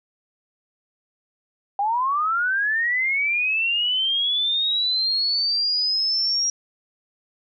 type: linear sweep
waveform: sine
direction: up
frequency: 784 to 5670 Hz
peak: -19 dBFS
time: 1.79-6.5 s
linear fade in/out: 2 ms
effects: none